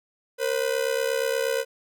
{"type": "ring-modulated tone", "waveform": "45% pulse", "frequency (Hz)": 499.5, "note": "B4", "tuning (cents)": 20, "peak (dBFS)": -20, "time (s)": [0.38, 1.65], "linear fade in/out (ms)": 50, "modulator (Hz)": 34.2, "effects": []}